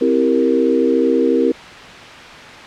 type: chord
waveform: sine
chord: C dominant seventh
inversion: none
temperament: equal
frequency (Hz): 261.6 / 329.6 / 392 / 466.2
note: C4 / E4 / G4 / Bb4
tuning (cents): 0 / 0 / 0 / 0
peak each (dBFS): -17 / -18 / -19 / -16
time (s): 0.01-1.52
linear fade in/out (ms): 5
effects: white hiss -34 dBFS RMS until 2.66 s + low-pass 3000 Hz 12 dB/octave